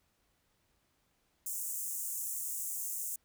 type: high-pass noise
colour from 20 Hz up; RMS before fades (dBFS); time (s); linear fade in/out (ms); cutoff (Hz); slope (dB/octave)
pink; -38; 1.46-3.16; 5; 6800; 48
effects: pink hiss -75 dBFS RMS until 3.24 s